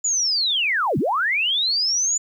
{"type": "linear two-way sweep", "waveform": "sine", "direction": "down then up", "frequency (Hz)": [7040, 111.8, 7040], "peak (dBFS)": -18, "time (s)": [0.04, 2.18], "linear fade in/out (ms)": 10, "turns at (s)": 0.98, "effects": ["9-bit"]}